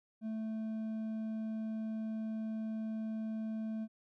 triangle tone with hard clipping, 220 Hz, A3, in tune, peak -37 dBFS, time 0.21-3.88 s, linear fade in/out 50 ms, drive 7 dB, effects none

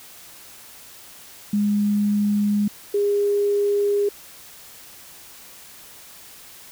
sine tone pair in turn, 206.2 / 407.4 Hz, G#3 / G#4, -12 / -33 cents, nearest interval octave, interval 1179 cents, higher second, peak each -17 / -17 dBFS, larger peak neither, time 1.53-2.68 / 2.94-4.09 s, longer neither, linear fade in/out 5 ms, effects white hiss -44 dBFS RMS until 6.71 s

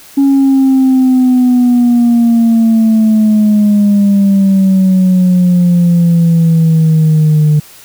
sine exponential sweep, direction down, 277.8 to 150 Hz, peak -3 dBFS, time 0.17-7.6 s, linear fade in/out 10 ms, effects tanh soft clip ceiling -3 dBFS + white hiss -37 dBFS RMS until 7.84 s

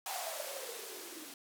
violet noise with band-pass filter sweep, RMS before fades -43 dBFS, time 0.06-1.34 s, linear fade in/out 2 ms, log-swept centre 800 to 280 Hz, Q 8.9, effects none

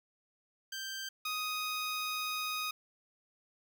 15% pulse tone pair in turn, 1568 / 1248.9 Hz, G6 / D#6, 0 / +6 cents, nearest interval major third, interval 394 cents, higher first, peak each -32 / -28 dBFS, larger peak second, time 0.72-1.09 / 1.25-2.71 s, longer second, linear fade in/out 5 ms, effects none

